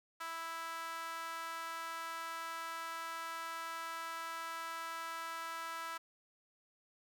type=tone with high-pass filter; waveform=sawtooth; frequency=329.6 Hz; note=E4; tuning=in tune; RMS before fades=-43 dBFS; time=0.2-5.98 s; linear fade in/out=10 ms; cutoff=1200 Hz; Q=3.3; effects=none